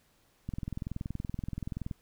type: click train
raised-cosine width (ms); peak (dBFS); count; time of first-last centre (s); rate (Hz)
5; -23; 31; 0.49-1.912; 21.1
effects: pink hiss -68 dBFS RMS until 2.01 s